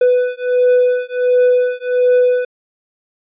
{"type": "beating tone pair", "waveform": "triangle", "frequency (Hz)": [496.4, 497.8], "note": ["B4", "B4"], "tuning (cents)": [9, 14], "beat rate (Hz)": 1.4, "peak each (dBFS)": -12, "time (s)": [0.01, 2.45], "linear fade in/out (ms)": 5, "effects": ["resampled to 8000 Hz"]}